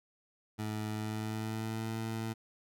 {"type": "tone with pitch glide", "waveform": "20% pulse", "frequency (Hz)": [107.5, 112.07], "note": ["A2", "A2"], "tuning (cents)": [-40, 32], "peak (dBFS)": -30, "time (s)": [0.58, 2.34], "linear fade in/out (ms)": 20, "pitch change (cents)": 72, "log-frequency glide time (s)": [0.9, 1.93], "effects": []}